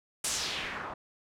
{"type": "noise with low-pass filter sweep", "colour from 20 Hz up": "white", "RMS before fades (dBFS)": -35, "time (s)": [0.24, 0.94], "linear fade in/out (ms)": 5, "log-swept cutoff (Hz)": [9400, 930], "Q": 2, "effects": []}